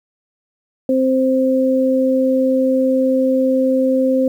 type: tone pair together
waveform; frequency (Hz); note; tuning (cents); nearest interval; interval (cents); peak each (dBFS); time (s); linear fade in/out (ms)
sine; 261.6 / 523.3; C4 / C5; 0 / 0; octave; 1200; -15; 0.89-4.28; 2
effects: 8-bit